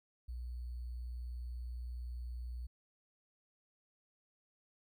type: tone with sample-and-hold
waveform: sine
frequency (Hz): 60.7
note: B1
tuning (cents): -29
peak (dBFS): -40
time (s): 0.28-2.67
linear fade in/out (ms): 10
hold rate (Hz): 4410
effects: none